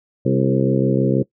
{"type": "harmonic tone with a mistuned harmonic", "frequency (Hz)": 66.4, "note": "C2", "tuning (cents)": 26, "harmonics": [2, 3, 4, 5, 6, 7, 8], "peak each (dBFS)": [-19, -21, -22, -23, -24, -24, -25], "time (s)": [0.25, 1.23], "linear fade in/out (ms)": 10, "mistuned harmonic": 5, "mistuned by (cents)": 29, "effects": ["noise-tail reverb RT60 0.1 s tail -20 dB re dry"]}